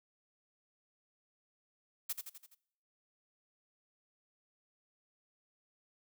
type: noise with echo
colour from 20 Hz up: blue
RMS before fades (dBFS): -36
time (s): 2.09-2.13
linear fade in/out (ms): 10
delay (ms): 84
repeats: 5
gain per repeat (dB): -5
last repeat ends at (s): 2.55
effects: noise-tail reverb RT60 0.7 s tail -21 dB re dry